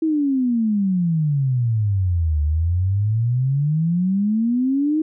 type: exponential two-way sweep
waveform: sine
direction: down then up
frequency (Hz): 326.2 to 73.42 to 318.1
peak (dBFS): -16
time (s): 0.02-5.02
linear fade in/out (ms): 5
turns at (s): 2.42
effects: none